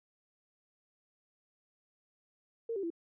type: tone with pitch steps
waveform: sine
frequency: 458.7 / 392.5 / 335.8 Hz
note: A#4 / G4 / E4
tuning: -28 / +2 / +32 cents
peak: -33 dBFS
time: 2.69-2.903 s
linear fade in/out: 5 ms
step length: 71 ms
effects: none